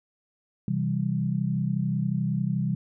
sine chord, C major, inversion none, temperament equal, 130.81 / 164.81 / 196 Hz, C3 / E3 / G3, 0 / 0 / 0 cents, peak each -28 dBFS, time 0.68-2.75 s, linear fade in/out 2 ms, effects none

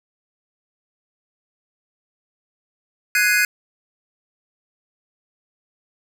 square chord, Ab dominant seventh, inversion third, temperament equal, 1480 / 1661.2 / 2093 / 2489 Hz, Gb6 / Ab6 / C7 / Eb7, 0 / 0 / 0 / 0 cents, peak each -21 / -21 / -23 / -21 dBFS, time 3.15-3.45 s, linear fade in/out 2 ms, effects none

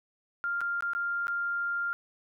sine tone with dropouts, 1396.9 Hz, F6, in tune, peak -28 dBFS, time 0.44-1.93 s, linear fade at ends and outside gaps 0 ms, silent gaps 0.607-0.614 / 0.807-0.824 / 0.934-0.95 / 1.27-1.281 s, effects none

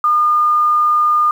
sine tone, 1214 Hz, D#6, 43 cents flat, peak -10 dBFS, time 0.04-1.31 s, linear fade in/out 2 ms, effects 7-bit

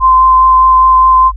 sine tone with vibrato, 1037 Hz, C6, 16 cents flat, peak -3 dBFS, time 0-1.32 s, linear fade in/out 50 ms, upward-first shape sine, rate 4.9 Hz, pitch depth 9 cents each way, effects added 50 Hz sine -20 dBFS peak until 1.36 s

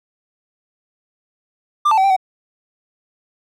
triangle tone with pitch steps, 1188 / 880 / 765 / 785 / 754 Hz, D6 / A5 / G5 / G5 / F#5, +20 / 0 / -42 / +2 / +32 cents, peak -9 dBFS, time 1.85-2.165 s, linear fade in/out 10 ms, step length 63 ms, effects none

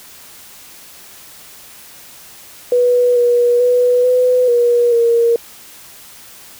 sine tone with pitch steps, 490.7 / 482.6 / 492.8 / 501 / 479.3 / 467.1 Hz, B4 / B4 / B4 / B4 / A#4 / A#4, -11 / -40 / -4 / +25 / +48 / +3 cents, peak -9 dBFS, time 2.72-5.36 s, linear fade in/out 2 ms, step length 440 ms, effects white hiss -39 dBFS RMS until 6.59 s

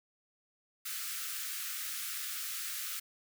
white high-pass noise, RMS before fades -39 dBFS, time 0.85-3 s, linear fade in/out 10 ms, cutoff 1200 Hz, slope 96 dB/octave, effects none

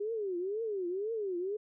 sine tone with vibrato, 399.1 Hz, G4, 31 cents sharp, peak -32 dBFS, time 0-1.57 s, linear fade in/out 10 ms, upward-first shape triangle, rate 2 Hz, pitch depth 270 cents each way, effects none

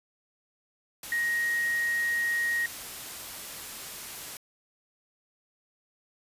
sine tone in noise, 1879 Hz, A#6, 13 cents sharp, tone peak -25 dBFS, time 1.12-2.66 s, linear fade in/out 2 ms, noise white, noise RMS -40 dBFS, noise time 1.03-4.37 s, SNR +12 dB, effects resampled to 32000 Hz

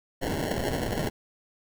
blue noise with sample-and-hold, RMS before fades -29 dBFS, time 0.21-1.1 s, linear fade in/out 20 ms, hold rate 1225 Hz, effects none

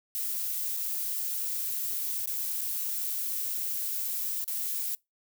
violet noise with dropouts, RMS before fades -32 dBFS, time 0.15-4.95 s, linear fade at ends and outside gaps 0 ms, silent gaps 0.767-0.772 / 2.258-2.274 / 2.609-2.615 / 4.442-4.478 s, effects noise-tail reverb RT60 0.2 s tail -25 dB re dry

